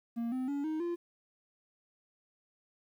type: tone with pitch steps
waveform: triangle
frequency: 233.1 / 257.2 / 283.7 / 313 / 345.2 Hz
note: A#3 / C4 / C#4 / D#4 / F4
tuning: 0 / -30 / +40 / +10 / -20 cents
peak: -30 dBFS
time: 0.16-0.96 s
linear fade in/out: 20 ms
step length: 160 ms
effects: 11-bit